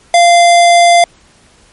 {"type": "tone", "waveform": "square", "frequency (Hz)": 692, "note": "F5", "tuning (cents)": -16, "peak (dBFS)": -4, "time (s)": [0.14, 1.04], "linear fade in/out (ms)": 2, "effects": ["pink hiss -46 dBFS RMS until 1.72 s", "MP3 48 kbps"]}